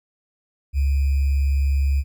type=tone with sample-and-hold; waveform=sine; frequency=69.3 Hz; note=C#2; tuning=in tune; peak=-16 dBFS; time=0.73-2.04 s; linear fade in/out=50 ms; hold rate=2450 Hz; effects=none